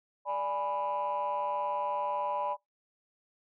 sine chord, G# diminished, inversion second, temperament equal, 587.3 / 830.6 / 987.8 Hz, D5 / G#5 / B5, 0 / 0 / 0 cents, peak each -34 / -34 / -31 dBFS, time 0.25-2.57 s, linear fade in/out 50 ms, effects noise-tail reverb RT60 0.2 s tail -26 dB re dry + tanh soft clip ceiling -24 dBFS

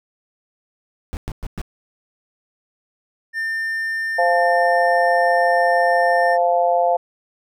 brown noise bursts, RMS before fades -26 dBFS, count 4, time 1.13-1.616 s, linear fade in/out 0 ms, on 39 ms, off 110 ms
triangle tone, 1800 Hz, A6, 39 cents sharp, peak -19 dBFS, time 3.33-6.38 s, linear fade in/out 50 ms
harmonic tone, 173.9 Hz, F3, 7 cents flat, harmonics 3 / 4 / 5, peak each -19 / -16 / -23 dBFS, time 4.18-6.97 s, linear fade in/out 10 ms
effects none

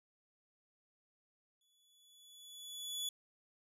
sawtooth tone with exponential growth, 3422 Hz, A7, 49 cents flat, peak -33 dBFS, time 1.61-3.09 s, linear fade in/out 2 ms, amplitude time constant 320 ms, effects resampled to 32000 Hz

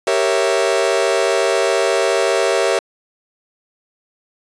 40% pulse chord, G diminished seventh, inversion none, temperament equal, 392 / 466.2 / 554.4 / 659.3 Hz, G4 / Bb4 / Db5 / Fb5, 0 / 0 / 0 / 0 cents, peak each -19 dBFS, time 0.07-2.79 s, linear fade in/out 2 ms, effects resampled to 22050 Hz

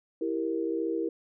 sine chord, E diminished, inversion none, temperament equal, 329.6 / 392 / 466.2 Hz, E4 / G4 / Bb4, 0 / 0 / 0 cents, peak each -30 / -34 / -32 dBFS, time 0.21-1.09 s, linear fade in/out 5 ms, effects none

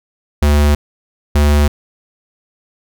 square tone pair in turn, 73.42 / 73.42 Hz, D2 / D2, 0 / 0 cents, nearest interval unison, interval 0 cents, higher neither, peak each -9 dBFS, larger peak neither, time 0.42-0.75 / 1.35-1.68 s, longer neither, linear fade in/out 5 ms, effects none

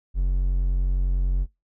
triangle tone, 45.46 Hz, F#1, 30 cents flat, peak -17 dBFS, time 0.14-1.47 s, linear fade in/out 50 ms, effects noise-tail reverb RT60 0.2 s tail -23 dB re dry

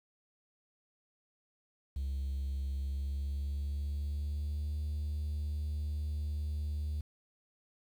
triangle tone with pitch glide, 68.2 to 74.8 Hz, C#2 to D2, -28 to +32 cents, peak -30 dBFS, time 1.96-7.01 s, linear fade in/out 5 ms, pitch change +160 cents, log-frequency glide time 2.7-4.74 s, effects tanh soft clip ceiling -28 dBFS + 10-bit

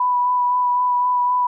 sine tone with vibrato, 987.8 Hz, B5, in tune, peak -15 dBFS, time 0-1.47 s, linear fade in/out 5 ms, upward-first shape sine, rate 3.9 Hz, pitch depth 14 cents each way, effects none

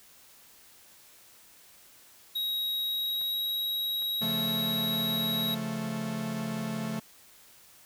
square tone with pitch glide, 3808 to 3830 Hz, A#7 to A#7, +36 to +46 cents, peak -29 dBFS, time 2.35-5.55 s, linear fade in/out 10 ms, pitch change +10 cents, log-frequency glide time 2.81-3.4 s
clicks, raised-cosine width 0.5 ms, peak -36 dBFS, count 3, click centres 3.214 / 4.023 / 6.852 s
45% pulse chord, Db augmented, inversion none, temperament equal, 138.59 / 174.61 / 220 Hz, Db3 / F3 / A3, 0 / 0 / 0 cents, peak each -39 / -38 / -33 dBFS, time 4.21-7 s, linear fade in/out 10 ms
effects white hiss -56 dBFS RMS until 7.85 s

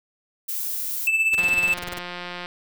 violet noise, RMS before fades -28 dBFS, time 0.48-1.08 s, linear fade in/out 10 ms
triangle tone with tremolo, 2637 Hz, E7, in tune, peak -14 dBFS, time 1.07-1.74 s, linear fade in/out 2 ms, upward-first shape sine, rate 16 Hz, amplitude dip 55%
pink noise bursts, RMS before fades -33 dBFS, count 14, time 1.33-1.988 s, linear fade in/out 5 ms, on 21 ms, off 28 ms
click train, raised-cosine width 0.3 ms, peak -17 dBFS, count 192, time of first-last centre 1.38-2.459 s, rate 177 Hz
effects none

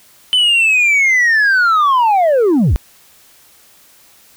sine linear sweep, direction down, 3042 to 36.44 Hz, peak -6 dBFS, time 0.33-2.76 s, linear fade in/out 0 ms, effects tanh soft clip ceiling -8 dBFS + white hiss -47 dBFS RMS until 4.36 s

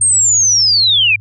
sine linear sweep, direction down, 8690 to 2331 Hz, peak -8 dBFS, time 0.01-1.16 s, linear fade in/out 5 ms, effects added 104 Hz sine -30 dBFS peak until 1.2 s

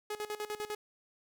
sawtooth tone with tremolo, 421 Hz, G#4, 24 cents sharp, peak -31 dBFS, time 0.1-0.75 s, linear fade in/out 5 ms, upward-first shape square, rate 10 Hz, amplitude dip 80%, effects none

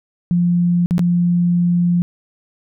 sine tone with dropouts, 174.61 Hz, F3, in tune, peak -12 dBFS, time 0.31-2.02 s, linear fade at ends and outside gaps 0 ms, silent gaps 0.86-0.909 / 0.981-0.993 s, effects none

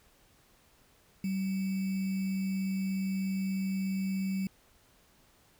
sine tone with sample-and-hold, 191.6 Hz, G3, 39 cents flat, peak -29 dBFS, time 1.24-4.47 s, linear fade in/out 2 ms, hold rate 2450 Hz, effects pink hiss -64 dBFS RMS until 5.59 s

